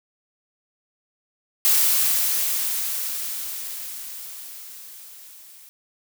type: noise with level ramp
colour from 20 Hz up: blue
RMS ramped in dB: -17 to -47 dBFS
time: 1.65-5.69 s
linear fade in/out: 0 ms
effects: none